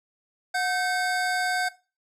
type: tone pair together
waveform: square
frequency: 729.1 / 1545 Hz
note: F#5 / G6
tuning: -26 / -26 cents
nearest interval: octave + minor second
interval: 1300 cents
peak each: -27 dBFS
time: 0.54-1.69 s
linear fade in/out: 10 ms
effects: noise-tail reverb RT60 0.3 s tail -17 dB re dry + low-pass 10000 Hz 12 dB/octave